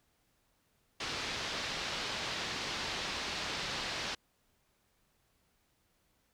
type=low-pass noise; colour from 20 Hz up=white; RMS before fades=-38 dBFS; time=1-4.15 s; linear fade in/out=5 ms; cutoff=4900 Hz; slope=24 dB/octave; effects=pink hiss -74 dBFS RMS until 6.33 s